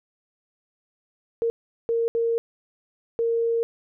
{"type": "tone bursts at uneven times", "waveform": "sine", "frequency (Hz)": 462, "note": "A#4", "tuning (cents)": -16, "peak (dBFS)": -20, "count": 4, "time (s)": [[1.42, 1.5], [1.89, 2.08], [2.15, 2.38], [3.19, 3.63]], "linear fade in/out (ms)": 0, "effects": []}